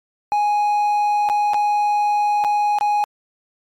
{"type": "tone with dropouts", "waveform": "triangle", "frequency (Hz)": 830.6, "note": "G#5", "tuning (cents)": 0, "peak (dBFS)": -13, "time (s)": [0.32, 3.04], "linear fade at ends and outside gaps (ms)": 0, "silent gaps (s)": [[1.289, 1.298], [1.535, 1.543], [2.44, 2.447], [2.786, 2.81]], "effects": ["MP3 64 kbps"]}